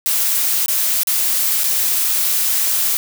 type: noise with dropouts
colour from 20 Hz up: blue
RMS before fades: -17 dBFS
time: 0.06-2.97 s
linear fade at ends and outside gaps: 0 ms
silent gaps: 0.66-0.682 / 1.033-1.072 / 1.635-1.641 s
effects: none